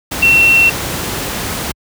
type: tone in noise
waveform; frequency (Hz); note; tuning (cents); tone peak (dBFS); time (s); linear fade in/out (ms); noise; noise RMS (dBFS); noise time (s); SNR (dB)
sine; 2713; E7; +49; -6; 0.22-0.7; 10; pink; -20; 0.11-1.72; +11
effects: high-pass 60 Hz 12 dB/octave